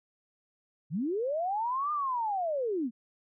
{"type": "linear two-way sweep", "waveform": "sine", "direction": "up then down", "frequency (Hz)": [129.9, 1220, 212.5], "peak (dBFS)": -28, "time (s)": [0.9, 2.91], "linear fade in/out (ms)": 50, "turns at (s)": 1.92, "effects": []}